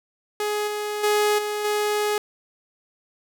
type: tone with level steps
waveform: sawtooth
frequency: 418.7 Hz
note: G#4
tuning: 14 cents sharp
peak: -19 / -22 / -14 / -21 / -17 dBFS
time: 0.4-2.18 s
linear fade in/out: 2 ms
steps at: 0.67 / 1.03 / 1.38 / 1.64 s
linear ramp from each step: 10 ms
effects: none